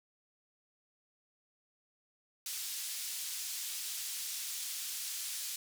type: band-pass noise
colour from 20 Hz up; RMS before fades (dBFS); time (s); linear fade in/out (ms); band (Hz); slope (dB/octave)
pink; -40; 2.46-5.56; 2; 4400 to 16000; 12
effects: none